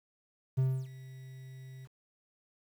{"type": "tone with ADSR envelope", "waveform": "triangle", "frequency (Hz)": 131.1, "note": "C3", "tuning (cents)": 4, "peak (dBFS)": -22, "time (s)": [0.57, 1.88], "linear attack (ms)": 17, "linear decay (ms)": 280, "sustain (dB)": -21, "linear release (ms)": 35, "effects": ["10-bit"]}